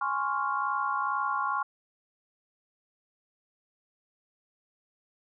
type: chord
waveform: sine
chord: Db major seventh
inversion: second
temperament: equal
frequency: 830.6 / 1046.5 / 1108.7 / 1396.9 Hz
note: Ab5 / C6 / Db6 / F6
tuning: 0 / 0 / 0 / 0 cents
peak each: -34 / -33 / -30 / -33 dBFS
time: 0.01-1.63 s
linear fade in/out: 5 ms
effects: none